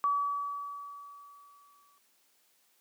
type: tone with exponential decay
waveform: sine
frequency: 1143 Hz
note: D6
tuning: 47 cents flat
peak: -24 dBFS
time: 0.04-1.98 s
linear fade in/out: 0 ms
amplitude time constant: 420 ms
effects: white hiss -69 dBFS RMS until 2.8 s + high-pass 200 Hz 12 dB/octave